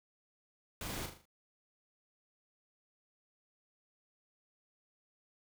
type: noise with echo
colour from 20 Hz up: pink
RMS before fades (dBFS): -42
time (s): 0.81-1.06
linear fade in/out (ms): 2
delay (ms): 39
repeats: 5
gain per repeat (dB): -6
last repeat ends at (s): 1.255
effects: none